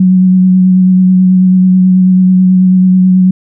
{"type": "tone with vibrato", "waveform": "sine", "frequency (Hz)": 185, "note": "F#3", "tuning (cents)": 0, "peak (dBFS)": -3, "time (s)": [0, 3.31], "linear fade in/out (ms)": 5, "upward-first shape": "sine", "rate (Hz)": 9.2, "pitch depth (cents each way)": 17, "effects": []}